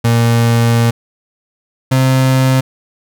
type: tone pair in turn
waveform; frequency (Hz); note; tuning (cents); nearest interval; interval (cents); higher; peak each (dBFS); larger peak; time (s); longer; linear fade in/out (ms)
35% pulse; 116.8 / 131.1; A#2 / C3; +4 / +4; major second; 200; second; -7; neither; 0.04-0.91 / 1.91-2.61; first; 10
effects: none